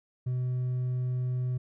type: tone with hard clipping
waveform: sine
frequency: 126 Hz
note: B2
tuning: 35 cents sharp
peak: -28 dBFS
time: 0.26-1.58 s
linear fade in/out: 10 ms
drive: 2 dB
effects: none